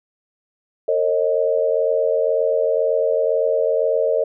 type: tone cluster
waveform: sine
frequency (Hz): 454.2 / 542 / 624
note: A#4 / C#5 / D#5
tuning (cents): -45 / -39 / +5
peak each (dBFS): -20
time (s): 0.88-4.24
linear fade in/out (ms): 5
effects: none